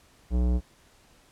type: tone with tanh clipping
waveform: sine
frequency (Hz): 61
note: B1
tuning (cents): -21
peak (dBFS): -23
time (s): 0.3-0.61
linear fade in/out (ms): 50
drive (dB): 17
effects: pink hiss -59 dBFS RMS until 1.31 s + low-pass 11000 Hz 12 dB/octave